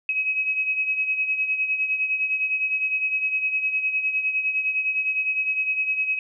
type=beating tone pair; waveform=sine; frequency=2548 / 2557.8 Hz; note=D#7 / D#7; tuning=+41 / +47 cents; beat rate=9.8 Hz; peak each=-22 / -29 dBFS; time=0.09-6.19 s; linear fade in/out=2 ms; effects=none